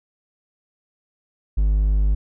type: tone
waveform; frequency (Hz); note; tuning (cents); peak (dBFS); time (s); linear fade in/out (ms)
triangle; 51; G#1; -31; -13; 1.57-2.15; 10
effects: none